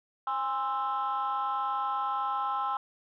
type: chord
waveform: sine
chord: Ab augmented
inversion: none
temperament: equal with one note detuned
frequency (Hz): 816.3 / 1046.5 / 1318.5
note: Ab5 / C6 / E6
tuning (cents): -30 / 0 / 0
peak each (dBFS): -31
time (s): 0.27-2.77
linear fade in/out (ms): 2
effects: tanh soft clip ceiling -23 dBFS